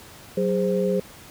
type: tone cluster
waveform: sine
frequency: 187.1 / 409.4 / 520 Hz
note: F#3 / G#4 / C5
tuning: +20 / -25 / -11 cents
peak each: -24 dBFS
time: 0.37-1 s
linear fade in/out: 5 ms
effects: pink hiss -45 dBFS RMS until 1.3 s + high-pass 60 Hz 12 dB/octave